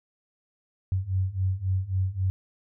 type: beating tone pair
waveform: sine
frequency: 92.3 / 96 Hz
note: F#2 / G2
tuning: -4 / -36 cents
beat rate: 3.7 Hz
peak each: -28 / -26 dBFS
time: 0.92-2.3 s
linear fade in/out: 0 ms
effects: none